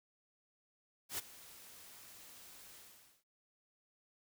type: noise with ADSR envelope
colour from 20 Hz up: white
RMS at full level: -38 dBFS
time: 1.09-3.24 s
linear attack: 93 ms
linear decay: 21 ms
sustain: -18 dB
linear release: 510 ms
effects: none